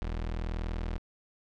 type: tone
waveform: 30% pulse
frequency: 40.6 Hz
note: E1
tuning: 26 cents flat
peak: -29 dBFS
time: 0.02-0.98 s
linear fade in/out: 0 ms
effects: low-pass 4000 Hz 12 dB/octave